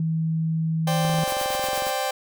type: tone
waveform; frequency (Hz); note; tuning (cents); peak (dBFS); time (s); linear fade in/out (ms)
sine; 161.2; E3; -38; -21; 0-1.24; 2
type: chord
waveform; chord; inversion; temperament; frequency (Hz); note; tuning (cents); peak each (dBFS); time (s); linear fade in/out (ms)
sawtooth; C suspended second; none; just; 523.3 / 588.7 / 784.9; C5 / D5 / G5; 0 / +4 / +2; -25 / -26 / -22; 0.87-2.11; 5
type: click train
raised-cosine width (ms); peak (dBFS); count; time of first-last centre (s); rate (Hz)
1; -20; 19; 1.05-1.868; 22
type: noise with tremolo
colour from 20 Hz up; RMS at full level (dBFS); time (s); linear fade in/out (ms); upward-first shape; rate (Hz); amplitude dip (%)
white; -33; 1.27-1.91; 5; sine; 8.5; 95
effects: none